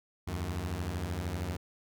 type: beating tone pair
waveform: sawtooth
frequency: 77.78 / 90.78 Hz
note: D#2 / F#2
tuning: 0 / -32 cents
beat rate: 13 Hz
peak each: -33 / -31 dBFS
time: 0.27-1.57 s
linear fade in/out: 10 ms
effects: none